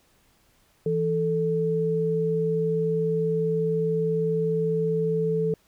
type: tone pair together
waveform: sine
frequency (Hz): 164.81 / 440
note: E3 / A4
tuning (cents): 0 / 0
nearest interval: octave + perfect fourth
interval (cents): 1700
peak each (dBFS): -26 / -23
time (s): 0.86-5.54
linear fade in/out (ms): 2
effects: pink hiss -63 dBFS RMS until 5.67 s